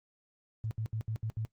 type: tone bursts at uneven times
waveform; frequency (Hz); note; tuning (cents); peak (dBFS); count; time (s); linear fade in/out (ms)
sine; 110.1; A2; +2; -32; 6; 0.64-0.71 / 0.78-0.86 / 0.93-1.01 / 1.08-1.16 / 1.23-1.3 / 1.37-1.45; 0
effects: noise-tail reverb RT60 0.1 s tail -19 dB re dry + Opus 24 kbps